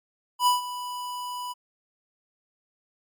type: tone with ADSR envelope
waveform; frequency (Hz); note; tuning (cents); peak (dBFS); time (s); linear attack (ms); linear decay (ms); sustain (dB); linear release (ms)
square; 987.8; B5; 0; -17; 0.39-1.54; 78; 140; -15; 25
effects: MP3 96 kbps